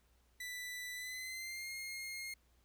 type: tone with pitch glide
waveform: sawtooth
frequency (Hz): 1982 to 2137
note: B6 to C7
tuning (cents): +6 to +36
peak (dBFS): -39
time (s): 0.4-2.34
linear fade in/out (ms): 5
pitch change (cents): +130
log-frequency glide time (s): 0.94-1.72
effects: added 60 Hz sine -70 dBFS peak until 2.64 s + pink hiss -75 dBFS RMS until 2.64 s